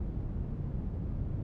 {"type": "low-pass noise", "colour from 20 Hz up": "white", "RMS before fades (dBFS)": -35, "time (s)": [0, 1.43], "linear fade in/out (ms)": 5, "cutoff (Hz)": 120, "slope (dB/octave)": 12, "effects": []}